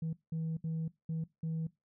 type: tone bursts at uneven times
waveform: sine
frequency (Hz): 161.4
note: E3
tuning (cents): -36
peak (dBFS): -31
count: 5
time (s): 0.02-0.13 / 0.32-0.57 / 0.64-0.88 / 1.09-1.24 / 1.43-1.67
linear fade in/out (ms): 5
effects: noise-tail reverb RT60 0.2 s tail -20 dB re dry + tanh soft clip ceiling -31 dBFS